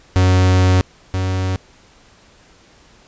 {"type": "tone pair in turn", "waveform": "45% pulse", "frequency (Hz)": [92.5, 93.57], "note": ["F#2", "F#2"], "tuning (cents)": [0, 20], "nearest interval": "unison", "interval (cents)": 20, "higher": "second", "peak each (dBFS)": [-10, -17], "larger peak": "first", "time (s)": [[0.16, 0.81], [1.14, 1.56]], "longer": "first", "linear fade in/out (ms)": 0, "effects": ["pink hiss -49 dBFS RMS until 3.07 s", "resampled to 16000 Hz"]}